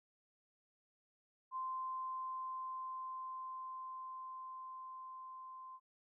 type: tone with level ramp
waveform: sine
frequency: 1040 Hz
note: C6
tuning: 11 cents flat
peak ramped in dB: -38 to -49 dBFS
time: 1.51-5.8 s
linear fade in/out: 50 ms
effects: none